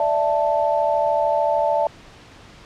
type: chord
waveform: sine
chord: D suspended second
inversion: none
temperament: just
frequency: 587.3 / 660.7 / 881 Hz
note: D5 / E5 / A5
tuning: 0 / +4 / +2 cents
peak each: -21 dBFS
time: 0-1.87 s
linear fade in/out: 2 ms
effects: pink hiss -45 dBFS RMS until 2.65 s + low-pass 5000 Hz 12 dB/octave